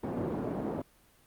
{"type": "band-pass noise", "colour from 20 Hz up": "pink", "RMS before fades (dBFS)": -34, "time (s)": [0.03, 0.82], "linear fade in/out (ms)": 5, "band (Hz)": [180, 550], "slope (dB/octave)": 12, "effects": ["pink hiss -63 dBFS RMS until 1.26 s", "Opus 32 kbps"]}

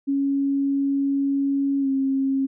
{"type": "tone with pitch glide", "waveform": "sine", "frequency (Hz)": [277.2, 269.8], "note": ["C#4", "C#4"], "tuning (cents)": [0, -47], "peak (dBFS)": -19, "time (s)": [0.07, 2.47], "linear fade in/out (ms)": 20, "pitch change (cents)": -47, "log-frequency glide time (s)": [1.8, 1.88], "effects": []}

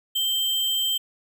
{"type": "tone with sample-and-hold", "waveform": "sine", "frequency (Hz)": 3136, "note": "G7", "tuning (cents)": 0, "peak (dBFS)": -21, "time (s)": [0.15, 0.98], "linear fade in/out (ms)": 10, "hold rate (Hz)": 11025, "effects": []}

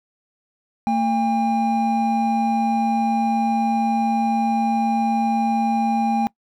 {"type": "tone pair together", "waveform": "triangle", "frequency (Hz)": [226, 805.4], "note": ["A3", "G5"], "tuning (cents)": [47, 47], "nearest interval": "octave + minor seventh", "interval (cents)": 2200, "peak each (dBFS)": -18, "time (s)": [0.87, 6.27], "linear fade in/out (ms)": 0, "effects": ["noise-tail reverb RT60 0.1 s tail -23 dB re dry"]}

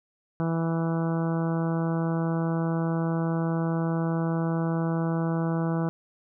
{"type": "harmonic tone", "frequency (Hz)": 164.81, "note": "E3", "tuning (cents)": 0, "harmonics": [1, 2, 3, 4, 5, 6, 7, 8, 9], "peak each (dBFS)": [-25, -31, -35, -37, -39, -41, -42, -43, -44], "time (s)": [0.4, 5.89], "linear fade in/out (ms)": 0, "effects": []}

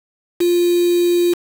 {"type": "tone with quantisation", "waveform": "sine", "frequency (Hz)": 349.2, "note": "F4", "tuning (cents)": 0, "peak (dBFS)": -12, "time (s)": [0.4, 1.34], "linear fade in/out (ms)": 10, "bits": 4, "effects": []}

